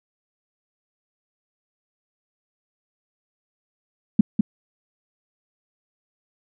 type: tone with echo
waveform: sine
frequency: 212.7 Hz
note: G#3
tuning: 42 cents sharp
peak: -7 dBFS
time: 4.19-4.21 s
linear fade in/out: 5 ms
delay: 200 ms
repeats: 1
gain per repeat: -5 dB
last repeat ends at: 4.41 s
effects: none